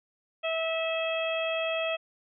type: harmonic tone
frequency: 650 Hz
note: E5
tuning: 24 cents flat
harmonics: 1 / 2 / 3 / 4 / 5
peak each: -29 / -38 / -41 / -33 / -37 dBFS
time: 0.43-1.97 s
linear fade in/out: 20 ms
effects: none